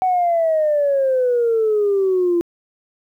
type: exponential sweep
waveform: sine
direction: down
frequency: 753 to 340 Hz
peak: -13 dBFS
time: 0.02-2.41 s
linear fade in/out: 0 ms
effects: tanh soft clip ceiling -10 dBFS + 9-bit